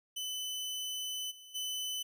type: tone with level steps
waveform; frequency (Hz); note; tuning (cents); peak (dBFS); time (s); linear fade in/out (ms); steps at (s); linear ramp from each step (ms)
sawtooth; 3015; F#7; +32; -33 / -48 / -32; 0.16-2.03; 10; 1.3 / 1.54; 20
effects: none